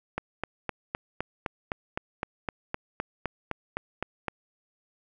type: click train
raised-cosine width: 0.5 ms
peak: -14 dBFS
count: 17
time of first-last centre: 0.18-4.283 s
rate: 3.9 Hz
effects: none